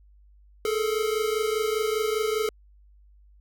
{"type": "tone pair together", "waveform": "square", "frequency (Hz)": [426.3, 451.3], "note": ["G#4", "A4"], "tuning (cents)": [45, 44], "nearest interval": "minor second", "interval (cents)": 99, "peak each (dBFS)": [-26, -29], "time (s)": [0.65, 2.49], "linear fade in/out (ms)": 2, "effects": ["added 50 Hz sine -52 dBFS peak until 3.4 s"]}